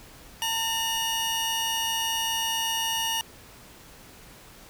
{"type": "tone pair together", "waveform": "sawtooth", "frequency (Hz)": [906.2, 2884], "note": ["A#5", "F#7"], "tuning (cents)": [-49, -45], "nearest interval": "octave + minor sixth", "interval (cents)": 2004, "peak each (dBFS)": [-26, -24], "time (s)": [0.42, 3.21], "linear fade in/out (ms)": 0, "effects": ["pink hiss -49 dBFS RMS until 4.69 s"]}